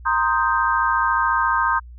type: chord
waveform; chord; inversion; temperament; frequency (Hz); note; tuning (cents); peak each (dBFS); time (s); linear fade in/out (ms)
sine; C minor seventh; third; equal; 932.3 / 1046.5 / 1244.5 / 1568; Bb5 / C6 / Eb6 / G6; 0 / 0 / 0 / 0; -22; 0.05-1.8; 20
effects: added 60 Hz sine -37 dBFS peak until 1.98 s